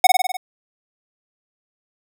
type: tone with echo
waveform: square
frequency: 740 Hz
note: F#5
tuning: in tune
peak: -7 dBFS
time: 0.04-0.07 s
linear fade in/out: 5 ms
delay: 50 ms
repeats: 6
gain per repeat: -3 dB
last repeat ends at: 0.37 s
effects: none